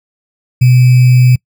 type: tone with sample-and-hold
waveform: sine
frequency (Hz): 125.6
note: B2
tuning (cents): +30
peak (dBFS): -3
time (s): 0.61-1.36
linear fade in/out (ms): 10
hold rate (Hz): 2450
effects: noise-tail reverb RT60 0.1 s tail -26 dB re dry